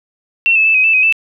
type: tone with pitch steps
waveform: sine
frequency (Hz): 2710 / 2607 / 2634 / 2524 / 2640 / 2522 / 2641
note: E7 / E7 / E7 / D#7 / E7 / D#7 / E7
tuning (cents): +47 / -20 / -2 / +24 / +2 / +23 / +3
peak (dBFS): -8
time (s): 0.46-1.125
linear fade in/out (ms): 0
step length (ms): 95
effects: none